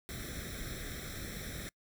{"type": "noise with comb filter", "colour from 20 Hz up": "pink", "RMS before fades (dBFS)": -42, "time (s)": [0.09, 1.69], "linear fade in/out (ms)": 0, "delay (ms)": 0.53, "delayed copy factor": 0.9, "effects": ["noise-tail reverb RT60 0.1 s tail -26 dB re dry"]}